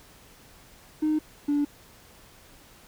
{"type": "tone pair in turn", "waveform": "triangle", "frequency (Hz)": [307.8, 290.1], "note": ["D#4", "D4"], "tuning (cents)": [-19, -21], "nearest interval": "minor second", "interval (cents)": 102, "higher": "first", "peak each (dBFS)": -18, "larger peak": "neither", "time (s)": [[1.02, 1.19], [1.48, 1.65]], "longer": "neither", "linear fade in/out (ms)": 10, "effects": ["tanh soft clip ceiling -18 dBFS", "pink hiss -53 dBFS RMS until 2.87 s"]}